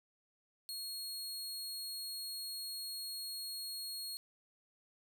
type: tone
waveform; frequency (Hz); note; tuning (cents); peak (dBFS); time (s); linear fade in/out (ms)
sawtooth; 4300; C8; +47; -38; 0.69-4.17; 0
effects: none